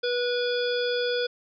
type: harmonic tone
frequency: 488.1 Hz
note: B4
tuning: 20 cents flat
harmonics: 1 / 3 / 5 / 7 / 9 / 10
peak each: -25 / -32 / -41 / -33 / -42 / -36 dBFS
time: 0.03-1.27 s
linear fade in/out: 10 ms
effects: none